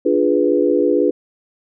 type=chord; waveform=sine; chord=D diminished seventh; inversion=none; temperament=equal; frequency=293.7 / 349.2 / 415.3 / 493.9 Hz; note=D4 / F4 / Ab4 / Cb5; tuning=0 / 0 / 0 / 0 cents; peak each=-18 dBFS; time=0.05-1.11 s; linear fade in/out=10 ms; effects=none